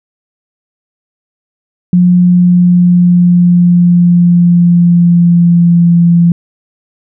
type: tone with pitch glide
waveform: sine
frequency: 178.3 to 171.14 Hz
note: F3 to F3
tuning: +36 to -35 cents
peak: -3 dBFS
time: 1.93-6.32 s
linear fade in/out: 2 ms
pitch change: -71 cents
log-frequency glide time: 2.17-5.98 s
effects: none